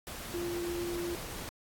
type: tone in noise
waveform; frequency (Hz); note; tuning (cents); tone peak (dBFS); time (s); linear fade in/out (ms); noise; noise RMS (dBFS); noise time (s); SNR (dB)
sine; 346.5; F4; -14; -33; 0.34-1.15; 0; pink; -42; 0.07-1.49; +6
effects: AAC 64 kbps